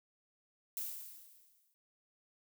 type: noise with exponential decay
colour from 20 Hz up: violet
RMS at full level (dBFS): -38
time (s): 0.77-1.74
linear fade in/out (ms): 0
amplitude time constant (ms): 210
effects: none